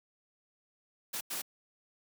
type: noise bursts at uneven times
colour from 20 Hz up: white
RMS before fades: -37 dBFS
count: 2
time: 1.13-1.21 / 1.3-1.42 s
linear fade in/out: 10 ms
effects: high-pass 200 Hz 12 dB/octave